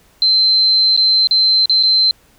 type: tone with dropouts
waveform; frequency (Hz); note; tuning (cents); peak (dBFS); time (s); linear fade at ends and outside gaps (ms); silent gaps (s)
sine; 4100; C8; -36; -9; 0.22-2.11; 1; 0.965-0.975 / 1.272-1.31 / 1.657-1.696 / 1.828-1.834
effects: pink hiss -52 dBFS RMS until 2.38 s